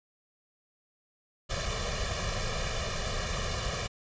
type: noise with comb filter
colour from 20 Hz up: pink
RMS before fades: -32 dBFS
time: 1.49-3.88 s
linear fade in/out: 20 ms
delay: 1.7 ms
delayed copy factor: +1
effects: resampled to 16000 Hz